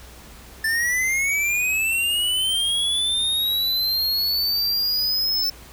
square linear sweep, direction up, 1760 to 5300 Hz, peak -20 dBFS, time 0.64-5.5 s, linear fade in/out 5 ms, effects added 60 Hz sine -45 dBFS peak until 5.72 s + pink hiss -45 dBFS RMS until 5.72 s

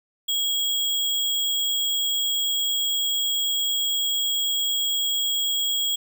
sine tone with sample-and-hold, 3308 Hz, G#7, 8 cents flat, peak -21 dBFS, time 0.28-5.96 s, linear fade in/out 10 ms, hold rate 11025 Hz, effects none

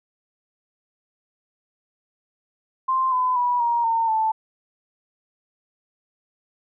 sine tone with pitch steps, 1046.5 / 1010.9 / 976.4 / 943.2 / 911 / 880 Hz, C6 / B5 / B5 / A#5 / A#5 / A5, 0 / +40 / -20 / +20 / -40 / 0 cents, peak -18 dBFS, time 2.88-4.32 s, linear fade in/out 10 ms, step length 240 ms, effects none

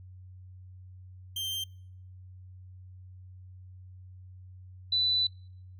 40% pulse / sine tone pair in turn, 3147 / 3984 Hz, G7 / B7, +6 / +14 cents, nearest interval major third, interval 408 cents, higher second, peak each -31 / -24 dBFS, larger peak second, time 1.36-1.64 / 4.92-5.27 s, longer second, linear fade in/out 5 ms, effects noise-tail reverb RT60 0.6 s tail -24 dB re dry + added 92 Hz sine -46 dBFS peak until 5.79 s

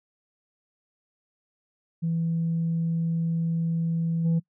sine tone with level steps, 165.5 Hz, E3, 7 cents sharp, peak -22 / -17 dBFS, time 2.02-4.4 s, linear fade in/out 20 ms, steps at 4.24 s, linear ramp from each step 20 ms, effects noise-tail reverb RT60 0.1 s tail -25 dB re dry + tanh soft clip ceiling -19 dBFS

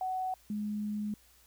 sine tone pair in turn, 747 / 209.6 Hz, F#5 / G#3, +16 / +16 cents, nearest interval octave + minor seventh, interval 2200 cents, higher first, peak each -31 / -32 dBFS, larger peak first, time 0.01-0.34 / 0.5-1.14 s, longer second, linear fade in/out 2 ms, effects added 60 Hz sine -66 dBFS peak until 1.46 s + white hiss -63 dBFS RMS until 1.46 s

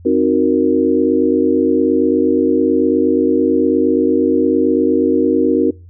sine chord, C half-diminished seventh, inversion none, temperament equal with one note detuned, 262.4 / 311.1 / 370 / 466.2 Hz, C4 / Eb4 / Gb4 / Bb4, +5 / 0 / 0 / 0 cents, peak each -16 dBFS, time 0.05-5.71 s, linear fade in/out 10 ms, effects noise-tail reverb RT60 0.3 s tail -24 dB re dry + added 87 Hz sine -36 dBFS peak until 5.89 s

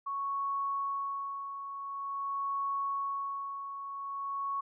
sine tone with tremolo, 1108.7 Hz, C#6, in tune, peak -30 dBFS, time 0.06-4.61 s, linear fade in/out 10 ms, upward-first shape sine, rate 0.47 Hz, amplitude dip 60%, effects none

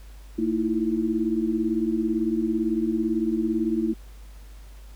sine tone cluster, 224.6 / 317.9 / 335.8 Hz, A3 / D#4 / E4, +36 / +37 / +32 cents, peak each -26 dBFS, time 0.38-3.94 s, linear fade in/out 10 ms, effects added 50 Hz sine -41 dBFS peak until 4.95 s + pink hiss -55 dBFS RMS until 4.95 s

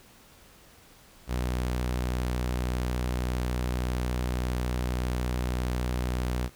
sawtooth tone with vibrato, 61.74 Hz, B1, in tune, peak -23 dBFS, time 1.27-6.5 s, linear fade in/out 50 ms, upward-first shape triangle, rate 13 Hz, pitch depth 19 cents each way, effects pink hiss -55 dBFS RMS until 6.55 s

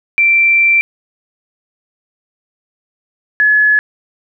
sine tone pair in turn, 2349 / 1703.9 Hz, D7 / G#6, 0 / +44 cents, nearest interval tritone, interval 556 cents, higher first, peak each -7 dBFS, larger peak neither, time 0.18-0.81 / 3.4-3.79 s, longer first, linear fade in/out 0 ms, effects none

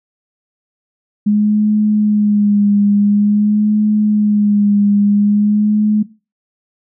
sine tone with vibrato, 207.7 Hz, G#3, in tune, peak -9 dBFS, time 1.26-6.03 s, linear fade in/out 10 ms, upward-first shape sine, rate 0.48 Hz, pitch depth 35 cents each way, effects noise-tail reverb RT60 0.3 s tail -18 dB re dry

